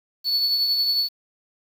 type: tone with tremolo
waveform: triangle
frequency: 4435 Hz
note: C#8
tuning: in tune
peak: -16 dBFS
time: 0.24-1.09 s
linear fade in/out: 50 ms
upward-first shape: triangle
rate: 11 Hz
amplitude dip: 40%
effects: 7-bit